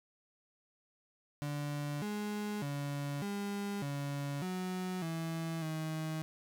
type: tone with pitch steps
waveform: 35% pulse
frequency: 145.9 / 208.5 / 142.8 / 201.8 / 141.9 / 184 / 163.8 / 157.8 Hz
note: D3 / G#3 / D3 / G#3 / C#3 / F#3 / E3 / D#3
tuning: -11 / +7 / -48 / -49 / +41 / -9 / -11 / +25 cents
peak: -34 dBFS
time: 1.42-6.22 s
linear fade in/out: 0 ms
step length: 600 ms
effects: none